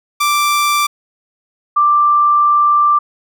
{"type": "tone pair in turn", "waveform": ["sawtooth", "sine"], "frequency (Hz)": [1174.7, 1178.9], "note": ["D6", "D6"], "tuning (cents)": [0, 6], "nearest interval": "unison", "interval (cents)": 6, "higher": "second", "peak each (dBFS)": -8, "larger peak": "neither", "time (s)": [[0.2, 0.87], [1.76, 2.99]], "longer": "second", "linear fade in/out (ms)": 10, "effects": []}